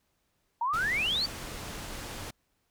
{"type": "exponential sweep", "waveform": "sine", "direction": "up", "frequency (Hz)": [901, 4699], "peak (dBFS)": -26, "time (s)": [0.61, 1.26], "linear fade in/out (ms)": 5}
{"type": "low-pass noise", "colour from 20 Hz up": "pink", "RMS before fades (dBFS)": -40, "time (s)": [0.73, 2.31], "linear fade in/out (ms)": 10, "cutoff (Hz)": 11000, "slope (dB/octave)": 12}
{"effects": ["pink hiss -75 dBFS RMS until 2.7 s"]}